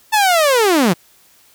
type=linear sweep; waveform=sawtooth; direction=down; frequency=888 to 155.56 Hz; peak=-7 dBFS; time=0.12-0.94 s; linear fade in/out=20 ms; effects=white hiss -51 dBFS RMS until 1.54 s